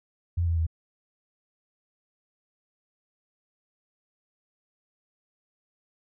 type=tone with pitch steps; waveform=sine; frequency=86.1 / 83.7 / 81.36 Hz; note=F2 / E2 / E2; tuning=-24 / +27 / -22 cents; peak=-22 dBFS; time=0.37-0.667 s; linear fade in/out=10 ms; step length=99 ms; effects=none